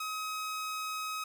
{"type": "tone", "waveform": "sawtooth", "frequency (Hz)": 1269, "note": "D#6", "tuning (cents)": 34, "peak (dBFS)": -31, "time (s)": [0, 1.24], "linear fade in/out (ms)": 5, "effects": []}